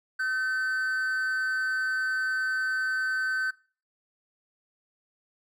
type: tone with amplitude modulation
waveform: triangle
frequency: 1529 Hz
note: G6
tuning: 44 cents flat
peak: -22 dBFS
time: 0.19-3.51 s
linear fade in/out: 10 ms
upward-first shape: sine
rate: 250 Hz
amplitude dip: 45%
effects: noise-tail reverb RT60 0.4 s tail -22 dB re dry